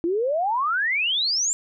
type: exponential sweep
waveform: sine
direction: up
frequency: 323.9 to 7490 Hz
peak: -20 dBFS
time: 0.04-1.53 s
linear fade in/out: 0 ms
effects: none